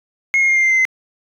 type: tone with pitch steps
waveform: sine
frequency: 2160 / 2143 / 2125 / 2108 / 2091 / 2074 / 2058 Hz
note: C#7 / C7 / C7 / C7 / C7 / C7 / C7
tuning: -45 / +41 / +26 / +12 / -2 / -16 / -29 cents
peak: -9 dBFS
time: 0.34-0.851 s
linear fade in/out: 0 ms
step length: 73 ms
effects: tanh soft clip ceiling -10 dBFS